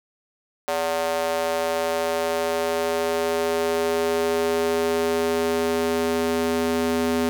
square tone with high-pass filter sweep, 82.41 Hz, E2, in tune, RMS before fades -23 dBFS, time 0.68-7.29 s, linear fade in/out 0 ms, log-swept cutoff 600 to 300 Hz, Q 2.8, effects none

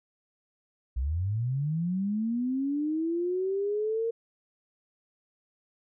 sine linear sweep, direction up, 58.27 to 463.4 Hz, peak -26 dBFS, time 0.96-4.11 s, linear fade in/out 10 ms, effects none

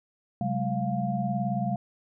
sine tone cluster, 132.1 / 189.7 / 208.6 / 702 Hz, C3 / F#3 / G#3 / F5, +17 / +43 / +8 / +9 cents, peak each -31 dBFS, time 0.41-1.76 s, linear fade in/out 2 ms, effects none

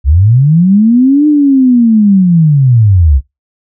sine linear two-way sweep, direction up then down, 61.74 to 303.7 to 61.74 Hz, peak -3 dBFS, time 0.04-3.21 s, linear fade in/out 50 ms, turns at 1.27 s, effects noise-tail reverb RT60 0.2 s tail -21 dB re dry

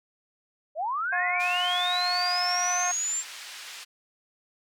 sine linear sweep, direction up, 574 to 7459 Hz, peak -26 dBFS, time 0.75-3.24 s, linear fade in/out 50 ms
harmonic tone, 358.2 Hz, F4, 44 cents sharp, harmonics 2 / 3 / 4 / 5 / 6 / 7, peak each -29 / -33 / -35 / -37 / -39 / -40 dBFS, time 1.12-2.92 s, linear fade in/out 10 ms
pink band-pass noise, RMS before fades -42 dBFS, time 1.39-3.85 s, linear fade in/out 20 ms, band 1800 to 7200 Hz, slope 12 dB/octave
effects none

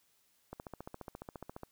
click train, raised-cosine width 1 ms, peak -29 dBFS, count 17, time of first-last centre 0.53-1.633 s, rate 14.5 Hz, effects white hiss -72 dBFS RMS until 1.71 s

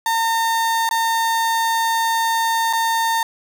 35% pulse tone with dropouts, 910 Hz, A#5, 42 cents flat, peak -15 dBFS, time 0.06-3.23 s, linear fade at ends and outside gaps 2 ms, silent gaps 0.891-0.91 / 2.729-2.733 s, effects none

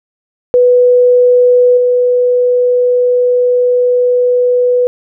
sine tone with level steps, 493.9 Hz, B4, in tune, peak -4 / -7 dBFS, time 0.54-4.87 s, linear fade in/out 0 ms, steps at 1.77 s, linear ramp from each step 5 ms, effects none

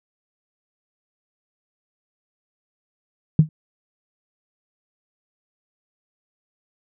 sine tone with exponential decay, 155.5 Hz, D#3, 1 cent flat, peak -4 dBFS, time 3.39-3.49 s, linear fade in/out 2 ms, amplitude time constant 21 ms, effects tanh soft clip ceiling -2 dBFS

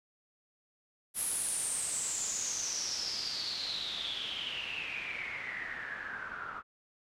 white noise with low-pass filter sweep, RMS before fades -37 dBFS, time 1.14-6.63 s, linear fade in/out 50 ms, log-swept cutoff 11000 to 1300 Hz, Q 9.8, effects none

